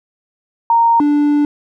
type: tone pair in turn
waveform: sine / triangle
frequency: 927 / 293 Hz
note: A#5 / D4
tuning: -10 / -4 cents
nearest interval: octave + minor sixth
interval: 1994 cents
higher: first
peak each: -8 dBFS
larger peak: neither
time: 0.7-1 / 1-1.45 s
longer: second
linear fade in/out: 2 ms
effects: none